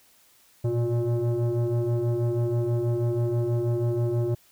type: tone with frequency modulation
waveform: sine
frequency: 121.1 Hz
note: B2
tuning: 34 cents flat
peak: -20 dBFS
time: 0.64-4.35 s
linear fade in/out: 10 ms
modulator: 236 Hz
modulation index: 1.3
effects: tanh soft clip ceiling -20 dBFS + white hiss -59 dBFS RMS until 4.51 s